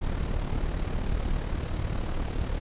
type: noise with amplitude modulation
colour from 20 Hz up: brown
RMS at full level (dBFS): -26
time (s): 0.01-2.6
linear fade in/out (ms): 20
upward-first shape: sine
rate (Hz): 37.1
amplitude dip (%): 55
effects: resampled to 8000 Hz